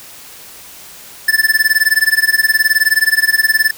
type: tone with tremolo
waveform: square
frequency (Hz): 1754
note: A6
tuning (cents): -6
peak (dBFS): -7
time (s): 1.28-3.71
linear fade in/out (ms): 5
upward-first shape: sine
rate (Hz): 19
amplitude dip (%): 95
effects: white hiss -36 dBFS RMS until 3.77 s